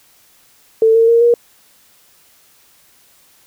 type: tone with pitch steps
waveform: sine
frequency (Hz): 446.2 / 455.3 / 464.6 / 474.1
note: A4 / A#4 / A#4 / A#4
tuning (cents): +24 / -41 / -6 / +29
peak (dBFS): -7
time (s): 0.82-1.34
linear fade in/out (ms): 2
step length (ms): 130
effects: white hiss -51 dBFS RMS until 3.46 s